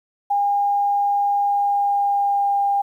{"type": "tone with pitch glide", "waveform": "sine", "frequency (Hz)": [810, 802.5], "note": ["G#5", "G5"], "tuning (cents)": [-43, 40], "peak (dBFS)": -16, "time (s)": [0.3, 2.82], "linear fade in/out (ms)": 10, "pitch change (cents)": -17, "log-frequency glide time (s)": [1.48, 2.61], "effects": ["9-bit"]}